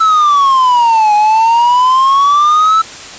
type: exponential two-way sweep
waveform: triangle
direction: down then up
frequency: 1325 to 831 to 1325 Hz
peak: -4 dBFS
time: 0-2.82 s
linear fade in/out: 10 ms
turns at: 1.14 s
effects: white hiss -29 dBFS RMS until 3.18 s + resampled to 16000 Hz